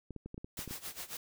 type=clicks; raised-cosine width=3 ms; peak=-30 dBFS; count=9; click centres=0.107 / 0.163 / 0.26 / 0.344 / 0.379 / 0.445 / 0.591 / 0.677 / 0.71 s
type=noise with tremolo; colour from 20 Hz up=white; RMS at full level=-41 dBFS; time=0.57-1.17 s; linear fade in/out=2 ms; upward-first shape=sine; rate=7.4 Hz; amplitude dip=85%
effects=none